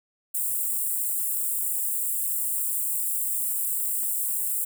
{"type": "high-pass noise", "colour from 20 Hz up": "white", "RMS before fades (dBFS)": -27, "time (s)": [0.34, 4.65], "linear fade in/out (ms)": 10, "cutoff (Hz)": 7600, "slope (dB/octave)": 96, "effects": []}